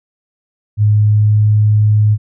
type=tone with pitch glide; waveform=sine; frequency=105.3 to 106.09 Hz; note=G#2 to G#2; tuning=+24 to +37 cents; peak=-7 dBFS; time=0.77-2.18 s; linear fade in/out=50 ms; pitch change=+13 cents; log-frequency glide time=0.88-1.42 s; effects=none